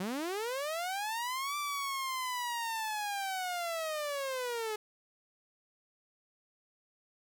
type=linear two-way sweep; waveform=sawtooth; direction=up then down; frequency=174.61 to 1177 to 421 Hz; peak=-30 dBFS; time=0-4.76 s; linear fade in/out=5 ms; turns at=1.57 s; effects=none